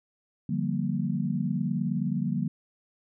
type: chord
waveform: sine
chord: G minor seventh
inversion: second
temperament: just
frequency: 147 / 176.4 / 196 / 235.2 Hz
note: D3 / F3 / G3 / Bb3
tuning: +2 / +18 / 0 / +16 cents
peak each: -31 dBFS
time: 0.49-2.48 s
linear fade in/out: 5 ms
effects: none